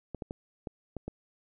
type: clicks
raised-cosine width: 2 ms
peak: -23 dBFS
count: 6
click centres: 0.147 / 0.222 / 0.309 / 0.672 / 0.967 / 1.08 s
effects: none